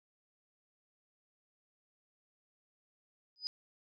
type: tone with exponential growth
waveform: sine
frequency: 4978 Hz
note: D#8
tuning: in tune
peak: -30 dBFS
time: 3.36-3.47 s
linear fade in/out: 0 ms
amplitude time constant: 22 ms
effects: none